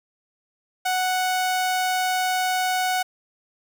sawtooth tone, 740 Hz, F#5, in tune, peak -17 dBFS, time 0.85-3.03 s, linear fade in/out 10 ms, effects none

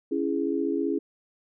sine chord, C# minor, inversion none, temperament just, 277.2 / 332.6 / 415.8 Hz, C#4 / E4 / G#4, 0 / +16 / +2 cents, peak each -28 / -28 / -29 dBFS, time 0.11-0.99 s, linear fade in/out 10 ms, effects none

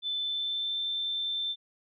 sine tone with pitch glide, 3520 to 3555 Hz, A7 to A7, 0 to +17 cents, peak -29 dBFS, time 0.02-1.56 s, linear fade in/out 50 ms, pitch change +17 cents, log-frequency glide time 0.19-0.79 s, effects none

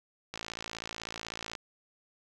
click train, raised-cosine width 0.2 ms, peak -20 dBFS, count 69, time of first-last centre 0.34-1.552 s, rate 56.1 Hz, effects none

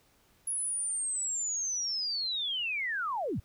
sine linear sweep, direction down, 10548 to 56.6 Hz, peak -30 dBFS, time 0.47-3.4 s, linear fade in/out 5 ms, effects pink hiss -66 dBFS RMS until 3.44 s

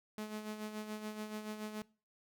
sawtooth tone with tremolo, 213.7 Hz, G#3, 50 cents sharp, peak -35 dBFS, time 0.18-1.82 s, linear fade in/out 0 ms, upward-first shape sine, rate 7 Hz, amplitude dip 55%, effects noise-tail reverb RT60 0.4 s tail -23 dB re dry

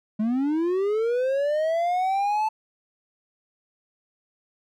triangle linear sweep, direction up, 207.7 to 880 Hz, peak -19 dBFS, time 0.19-2.49 s, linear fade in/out 10 ms, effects none

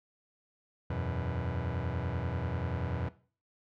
sawtooth chord, E suspended second, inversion none, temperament just, 82.41 / 92.71 / 123.61 Hz, E2 / F#2 / B2, 0 / +4 / +2 cents, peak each -32 dBFS, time 0.9-3.09 s, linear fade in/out 5 ms, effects noise-tail reverb RT60 0.4 s tail -17 dB re dry + low-pass 2000 Hz 12 dB/octave

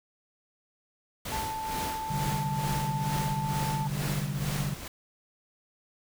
pink noise with tremolo, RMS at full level -34 dBFS, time 1.25-4.88 s, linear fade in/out 5 ms, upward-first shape sine, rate 2.2 Hz, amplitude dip 65%
sine tone, 880 Hz, A5, in tune, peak -32 dBFS, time 1.32-3.87 s, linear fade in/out 0 ms
sine chord, C suspended second, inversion none, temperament just, 130.81 / 147.16 / 196.22 Hz, C3 / D3 / G3, 0 / +4 / +2 cents, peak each -35 / -31 / -37 dBFS, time 2.1-4.74 s, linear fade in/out 5 ms
effects none

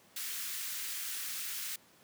white high-pass noise, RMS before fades -39 dBFS, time 0.16-1.76 s, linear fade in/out 5 ms, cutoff 1400 Hz, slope 24 dB/octave, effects pink hiss -62 dBFS RMS until 2.03 s + high-pass 150 Hz 12 dB/octave

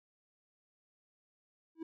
triangle tone with exponential growth, 324.8 Hz, E4, 26 cents flat, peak -33 dBFS, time 1.75-1.83 s, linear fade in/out 5 ms, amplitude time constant 17 ms, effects none

